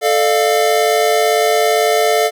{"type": "chord", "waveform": "square", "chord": "D minor", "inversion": "second", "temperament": "equal with one note detuned", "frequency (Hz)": [440, 600.7, 698.5], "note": ["A4", "D5", "F5"], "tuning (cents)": [0, 39, 0], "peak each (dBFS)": [-16, -18, -16], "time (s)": [0.01, 2.31], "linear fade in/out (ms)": 50, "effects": []}